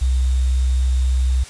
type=tone with sample-and-hold; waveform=sine; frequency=64 Hz; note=C2; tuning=38 cents flat; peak=-14 dBFS; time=0.01-1.44 s; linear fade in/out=10 ms; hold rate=3675 Hz; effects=white hiss -39 dBFS RMS until 1.49 s + resampled to 22050 Hz